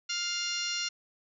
harmonic tone, 701 Hz, F5, 6 cents sharp, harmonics 2 / 3 / 4 / 5 / 6 / 7 / 8 / 9 / 10, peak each -40 / -41 / -36 / -43 / -36 / -45 / -36 / -48 / -45 dBFS, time 0.09-0.89 s, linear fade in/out 10 ms, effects none

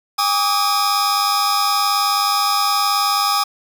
45% pulse tone cluster, 810 / 1152 / 1251 / 5100 Hz, G#5 / D6 / D#6 / D#8, -43 / -34 / +9 / +42 cents, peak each -21 dBFS, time 0.18-3.44 s, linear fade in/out 10 ms, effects none

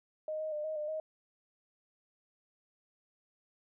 sine tone with pitch steps, 620 / 625 / 601 / 626 / 602 / 627 Hz, D#5 / D#5 / D5 / D#5 / D5 / D#5, -6 / +8 / +40 / +10 / +43 / +13 cents, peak -34 dBFS, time 0.28-1 s, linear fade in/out 2 ms, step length 120 ms, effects none

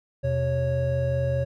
triangle tone cluster, 83.3 / 128.1 / 552 Hz, E2 / C3 / C#5, +19 / -36 / -7 cents, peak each -28 / -23 / -24 dBFS, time 0.23-1.45 s, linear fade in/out 20 ms, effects none

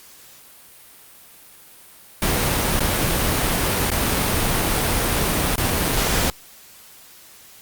pink noise with dropouts, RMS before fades -20 dBFS, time 2.22-6.3 s, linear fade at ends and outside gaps 1 ms, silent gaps 2.794-2.805 / 3.903-3.916 / 5.557-5.58 s, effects white hiss -46 dBFS RMS until 7.61 s + Opus 48 kbps

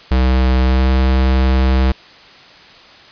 square tone with pitch glide, 64.1 to 65.07 Hz, C2 to C2, -35 to -9 cents, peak -11 dBFS, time 0.11-1.92 s, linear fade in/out 5 ms, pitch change +26 cents, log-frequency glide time 0.58-0.88 s, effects white hiss -41 dBFS RMS until 3.11 s + resampled to 11025 Hz

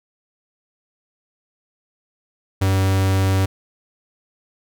45% pulse tone, 95.9 Hz, G2, 37 cents flat, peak -15 dBFS, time 2.61-3.46 s, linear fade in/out 10 ms, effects none

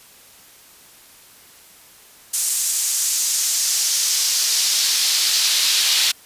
brown noise with high-pass filter sweep, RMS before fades -19 dBFS, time 2.33-6.12 s, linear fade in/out 10 ms, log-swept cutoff 7800 to 3800 Hz, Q 1.7, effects white hiss -47 dBFS RMS until 6.25 s + resampled to 32000 Hz

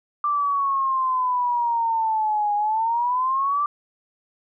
sine exponential two-way sweep, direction down then up, 1182 to 822 to 1182 Hz, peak -19 dBFS, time 0.24-3.66 s, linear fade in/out 2 ms, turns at 2.55 s, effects none

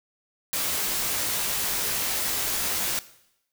white noise with comb filter, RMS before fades -27 dBFS, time 0.53-2.99 s, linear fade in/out 0 ms, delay 18 ms, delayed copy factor -0.55, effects noise-tail reverb RT60 0.8 s tail -17 dB re dry

